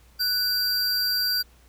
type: tone pair together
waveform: square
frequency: 1490 / 4730 Hz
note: F#6 / D8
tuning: +12 / +12 cents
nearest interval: octave + minor sixth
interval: 2000 cents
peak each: -31 / -23 dBFS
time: 0.19-1.43 s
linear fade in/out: 20 ms
effects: added 60 Hz sine -53 dBFS peak until 1.68 s + pink hiss -59 dBFS RMS until 1.68 s